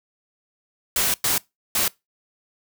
white noise bursts at uneven times, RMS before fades -21 dBFS, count 3, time 0.96-1.14 / 1.24-1.38 / 1.75-1.88 s, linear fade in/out 2 ms, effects noise-tail reverb RT60 0.2 s tail -23 dB re dry

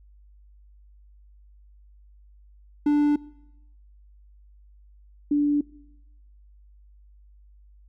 triangle / sine tone pair in turn, 293.7 / 291.5 Hz, D4 / D4, 0 / -13 cents, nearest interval unison, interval 13 cents, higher first, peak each -15 / -18 dBFS, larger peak first, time 2.86-3.16 / 5.31-5.61 s, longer neither, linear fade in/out 5 ms, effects noise-tail reverb RT60 0.9 s tail -22 dB re dry + added 50 Hz sine -50 dBFS peak until 7.88 s

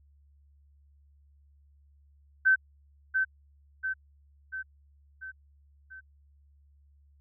sine tone with echo, 1538 Hz, G6, 33 cents flat, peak -18 dBFS, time 2.45-2.56 s, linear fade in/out 20 ms, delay 690 ms, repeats 5, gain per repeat -5 dB, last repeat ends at 6.01 s, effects added 71 Hz sine -58 dBFS peak until 7.2 s

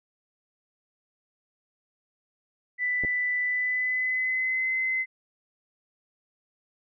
sine tone with pitch glide, 1986 to 2051 Hz, B6 to C7, +9 to -35 cents, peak -24 dBFS, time 2.78-5.06 s, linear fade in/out 50 ms, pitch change +56 cents, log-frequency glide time 3.43-4.72 s
clicks, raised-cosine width 2 ms, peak -22 dBFS, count 2, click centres 3.037 / 3.048 s
effects none

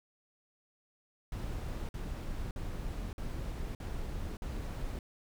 brown noise bursts, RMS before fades -38 dBFS, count 6, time 1.32-4.99 s, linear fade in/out 2 ms, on 570 ms, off 50 ms, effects none

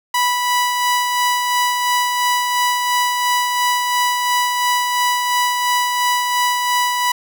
sawtooth tone with tremolo, 984 Hz, B5, 7 cents flat, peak -10 dBFS, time 0.14-7.12 s, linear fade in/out 5 ms, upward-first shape sine, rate 2.9 Hz, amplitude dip 35%, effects none

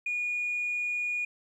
sine tone, 2445 Hz, D#7, 31 cents flat, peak -27 dBFS, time 0.06-1.25 s, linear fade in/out 5 ms, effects tanh soft clip ceiling -24 dBFS + 11-bit

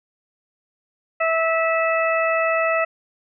harmonic tone, 653 Hz, E5, 17 cents flat, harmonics 1 / 2 / 3 / 4, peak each -20 / -23 / -25 / -26 dBFS, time 1.2-2.85 s, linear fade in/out 10 ms, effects none

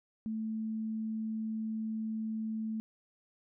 sine tone, 220 Hz, A3, in tune, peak -33 dBFS, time 0.26-2.8 s, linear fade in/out 0 ms, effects none

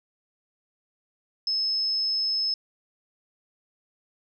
sine tone, 5200 Hz, E8, 24 cents flat, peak -23 dBFS, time 1.47-2.54 s, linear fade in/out 2 ms, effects none

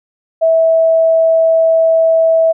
sine tone, 652 Hz, E5, 19 cents flat, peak -7 dBFS, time 0.41-2.53 s, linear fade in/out 20 ms, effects none

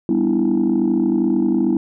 sine chord, E minor seventh, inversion first, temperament just, 197.78 / 247.2 / 296.7 / 329.6 Hz, G3 / B3 / D4 / E4, +16 / +2 / +18 / 0 cents, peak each -20 / -18 / -21 / -17 dBFS, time 0.09-1.77 s, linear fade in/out 2 ms, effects tanh soft clip ceiling -9 dBFS

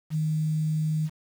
sine tone with quantisation, 155.56 Hz, D#3, in tune, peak -23 dBFS, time 0.1-1.1 s, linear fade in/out 50 ms, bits 8, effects none

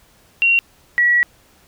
sine tone pair in turn, 2749 / 1929.9 Hz, F7 / B6, -28 / -40 cents, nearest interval tritone, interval 612 cents, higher first, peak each -11 dBFS, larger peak neither, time 0.42-0.59 / 0.98-1.23 s, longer second, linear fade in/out 0 ms, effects pink hiss -53 dBFS RMS until 1.67 s

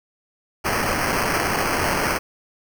white noise with sample-and-hold, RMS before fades -22 dBFS, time 0.64-2.19 s, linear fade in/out 20 ms, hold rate 3675 Hz, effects none

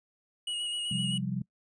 square tone with vibrato, 2894 Hz, F#7, 39 cents flat, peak -32 dBFS, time 0.47-1.18 s, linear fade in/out 5 ms, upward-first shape square, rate 7.8 Hz, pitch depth 17 cents each way
sine chord, C suspended fourth, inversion none, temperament equal, 130.81 / 174.61 / 196 Hz, C3 / F3 / G3, 0 / 0 / 0 cents, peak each -34 dBFS, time 0.91-1.42 s, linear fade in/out 5 ms
effects noise-tail reverb RT60 0.1 s tail -22 dB re dry + resampled to 22050 Hz

